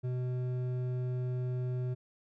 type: tone with hard clipping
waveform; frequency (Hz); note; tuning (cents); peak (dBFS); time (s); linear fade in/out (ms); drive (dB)
triangle; 125.8; B2; +32; -33; 0.03-1.95; 20; 12
effects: none